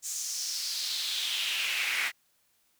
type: noise with high-pass filter sweep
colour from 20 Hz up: brown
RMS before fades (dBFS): -32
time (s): 0.02-2.12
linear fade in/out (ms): 50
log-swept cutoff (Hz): 7100 to 2000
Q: 3.5
effects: white hiss -70 dBFS RMS until 2.79 s